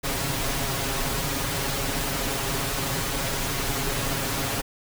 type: noise with comb filter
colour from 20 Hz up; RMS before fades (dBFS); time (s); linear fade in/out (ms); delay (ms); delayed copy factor
pink; -27; 0.03-4.62; 20; 7.3; +0.7
effects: none